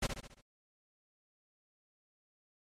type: noise with echo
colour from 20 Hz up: pink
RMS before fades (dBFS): -31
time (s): 0.02-0.07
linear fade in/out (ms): 10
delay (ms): 69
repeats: 5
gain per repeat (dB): -6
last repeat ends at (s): 0.415
effects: low-pass 8000 Hz 12 dB/octave + MP3 64 kbps